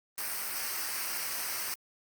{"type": "noise with comb filter", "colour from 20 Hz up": "white", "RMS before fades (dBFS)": -35, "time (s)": [0.18, 1.74], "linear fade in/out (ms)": 0, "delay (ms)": 0.28, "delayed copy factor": -0.65, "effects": ["Opus 32 kbps"]}